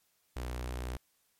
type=tone with notch filter; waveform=sawtooth; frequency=61.74 Hz; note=B1; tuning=in tune; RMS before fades=-38 dBFS; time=0.36-0.97 s; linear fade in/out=5 ms; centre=170 Hz; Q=1.2; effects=white hiss -73 dBFS RMS until 1.39 s + MP3 64 kbps